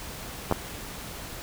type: clicks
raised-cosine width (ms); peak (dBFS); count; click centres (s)
1; -9; 2; 0.513 / 0.524
effects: pink hiss -39 dBFS RMS until 1.42 s